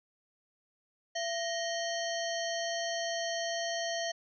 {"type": "harmonic tone with a mistuned harmonic", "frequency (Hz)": 622.3, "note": "D#5", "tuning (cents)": 0, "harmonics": [1, 3, 5, 7, 9, 10], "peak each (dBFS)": [-34, -39, -41, -42, -44, -44], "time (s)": [1.15, 4.12], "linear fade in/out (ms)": 10, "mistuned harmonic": 1, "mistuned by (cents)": 140, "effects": []}